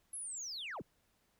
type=linear sweep; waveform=sine; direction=down; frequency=11175 to 55 Hz; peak=-39 dBFS; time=0.13-0.82 s; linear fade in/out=5 ms; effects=tanh soft clip ceiling -38 dBFS + pink hiss -75 dBFS RMS until 1.39 s